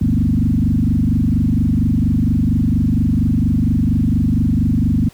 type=tone with frequency modulation; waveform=sine; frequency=161.1 Hz; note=E3; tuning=39 cents flat; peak=-12 dBFS; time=0.01-5.09 s; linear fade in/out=5 ms; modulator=24.3 Hz; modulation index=4.2; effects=pink hiss -47 dBFS RMS until 5.13 s